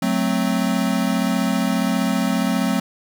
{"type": "chord", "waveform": "square", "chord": "F# diminished", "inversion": "none", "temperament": "equal", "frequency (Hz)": [185, 220, 261.6], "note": ["F#3", "A3", "C4"], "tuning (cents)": [0, 0, 0], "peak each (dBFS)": -23, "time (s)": [0.02, 2.8], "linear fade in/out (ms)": 5, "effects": []}